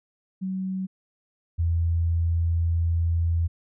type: tone pair in turn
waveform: sine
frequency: 188.7 / 83.87 Hz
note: F#3 / E2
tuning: +34 / +30 cents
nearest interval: octave + major second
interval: 1404 cents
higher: first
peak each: -26 / -20 dBFS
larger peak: second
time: 0.41-0.87 / 1.58-3.48 s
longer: second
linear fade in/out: 20 ms
effects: none